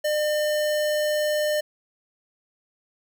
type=tone; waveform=square; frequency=603 Hz; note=D5; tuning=46 cents sharp; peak=-22 dBFS; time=0.04-1.61 s; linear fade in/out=10 ms; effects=none